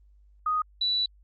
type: tone pair in turn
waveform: sine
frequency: 1244.5 / 3951 Hz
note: D#6 / B7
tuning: 0 / 0 cents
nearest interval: octave + minor sixth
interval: 2000 cents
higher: second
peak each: -23 dBFS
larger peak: neither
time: 0.46-0.62 / 0.81-1.06 s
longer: second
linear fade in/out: 5 ms
effects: added 50 Hz sine -54 dBFS peak until 1.23 s + Opus 32 kbps